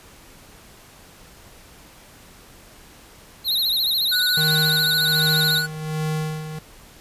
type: tone with vibrato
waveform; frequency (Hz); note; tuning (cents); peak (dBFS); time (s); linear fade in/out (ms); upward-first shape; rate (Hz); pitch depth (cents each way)
square; 3973; B7; +10; -19; 3.44-5.63; 50; triangle; 14; 150
type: tone with pitch glide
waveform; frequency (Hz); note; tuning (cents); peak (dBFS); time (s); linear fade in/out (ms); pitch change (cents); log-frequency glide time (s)
square; 1480 to 1470.6; F#6 to F#6; 0 to -11; -23; 4.11-5.67; 20; -11; 5.02-5.42
type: tone with tremolo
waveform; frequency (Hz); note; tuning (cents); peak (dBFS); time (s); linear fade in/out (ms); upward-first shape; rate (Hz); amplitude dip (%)
square; 155.56; D#3; 0; -22; 4.37-6.59; 5; sine; 1.3; 65
effects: pink hiss -47 dBFS RMS until 7 s + resampled to 32000 Hz